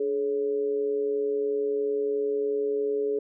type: tone with amplitude modulation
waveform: sine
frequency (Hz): 423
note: G#4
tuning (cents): +32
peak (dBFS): -21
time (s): 0-3.19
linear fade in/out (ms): 5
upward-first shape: sine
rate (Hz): 131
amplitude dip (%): 60
effects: none